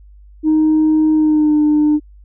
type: tone with pitch glide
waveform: sine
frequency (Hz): 311.1 to 300.5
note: D#4 to D4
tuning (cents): 0 to +40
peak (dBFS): -8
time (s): 0.43-2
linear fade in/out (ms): 50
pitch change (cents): -60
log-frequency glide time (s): 1.13-1.56
effects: tanh soft clip ceiling -7 dBFS + added 50 Hz sine -39 dBFS peak until 2.24 s